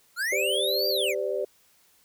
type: linear two-way sweep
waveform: square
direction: up then down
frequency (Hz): 1334 to 4772 to 1925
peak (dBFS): -26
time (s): 0.16-1.15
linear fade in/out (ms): 50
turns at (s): 0.88
type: chord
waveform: sine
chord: G suspended fourth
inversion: none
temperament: equal with one note detuned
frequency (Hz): 392 / 511.3 / 587.3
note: G4 / C5 / D5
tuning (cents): 0 / -40 / 0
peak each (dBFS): -30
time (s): 0.32-1.45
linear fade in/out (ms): 5
effects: white hiss -62 dBFS RMS until 2.04 s